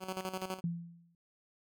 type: tone with tremolo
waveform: 10% pulse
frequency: 187.4 Hz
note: F#3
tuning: 22 cents sharp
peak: -27 dBFS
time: 0-0.61 s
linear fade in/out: 50 ms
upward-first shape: square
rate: 12 Hz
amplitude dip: 70%
type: tone with exponential decay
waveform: sine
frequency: 170 Hz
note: F3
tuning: 46 cents flat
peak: -29 dBFS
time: 0.64-1.15 s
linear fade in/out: 2 ms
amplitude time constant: 110 ms
effects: none